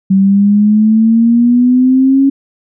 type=exponential sweep; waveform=sine; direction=up; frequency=190.8 to 276.1 Hz; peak=-5 dBFS; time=0.1-2.3 s; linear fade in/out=10 ms; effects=none